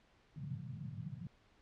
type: band-pass noise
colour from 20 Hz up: pink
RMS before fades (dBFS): -45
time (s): 0.36-1.27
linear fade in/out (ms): 2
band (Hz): 110 to 180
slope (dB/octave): 48
effects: pink hiss -69 dBFS RMS until 1.61 s + low-pass 4000 Hz 12 dB/octave